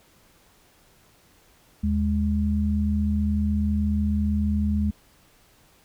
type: tone pair together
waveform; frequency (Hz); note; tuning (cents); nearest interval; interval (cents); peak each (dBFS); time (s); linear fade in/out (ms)
sine; 78.02 / 207.7; D#2 / G#3; +5 / 0; octave + perfect fourth; 1695; -23; 1.83-4.91; 10
effects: pink hiss -58 dBFS RMS until 5.84 s